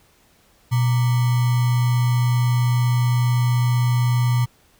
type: tone with sample-and-hold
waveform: sine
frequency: 122.2 Hz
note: B2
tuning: 18 cents flat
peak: -15 dBFS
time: 0.71-4.46 s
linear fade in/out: 20 ms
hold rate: 1050 Hz
effects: pink hiss -57 dBFS RMS until 4.79 s